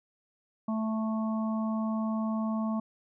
harmonic tone, 220 Hz, A3, in tune, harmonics 1 / 3 / 4 / 5, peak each -28 / -39 / -43 / -40 dBFS, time 0.68-2.8 s, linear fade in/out 5 ms, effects none

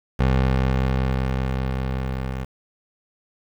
20% pulse tone with level ramp, 65.2 Hz, C2, 5 cents flat, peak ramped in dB -11 to -21 dBFS, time 0.19-2.45 s, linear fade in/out 10 ms, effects low-pass 3000 Hz 12 dB/octave + 7-bit

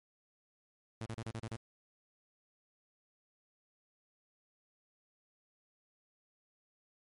sawtooth tone bursts, 112.2 Hz, A2, 34 cents sharp, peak -35 dBFS, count 7, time 1.01-1.562 s, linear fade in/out 0 ms, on 48 ms, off 36 ms, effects MP3 48 kbps

